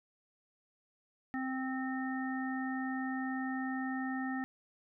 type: harmonic tone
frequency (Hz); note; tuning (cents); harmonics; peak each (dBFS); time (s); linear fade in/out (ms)
261.6; C4; 0; 1 / 3 / 5 / 7; -35 / -42 / -47 / -42; 1.34-4.44; 0
effects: none